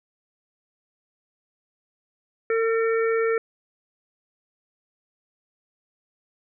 harmonic tone, 452.7 Hz, A4, 49 cents sharp, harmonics 1 / 3 / 4 / 5, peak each -20 / -30 / -32 / -34 dBFS, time 2.5-3.38 s, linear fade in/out 2 ms, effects none

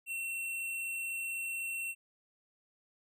square tone, 2714 Hz, E7, 50 cents sharp, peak -36 dBFS, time 0.06-1.95 s, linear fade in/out 50 ms, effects none

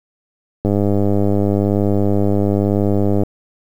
click train, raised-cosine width 2 ms, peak -4 dBFS, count 262, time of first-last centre 0.65-3.234 s, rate 101 Hz, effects 7-bit

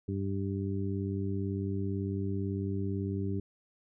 harmonic tone, 98 Hz, G2, in tune, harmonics 1 / 2 / 3 / 4, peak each -33 / -36 / -38 / -39 dBFS, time 0.08-3.4 s, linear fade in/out 5 ms, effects none

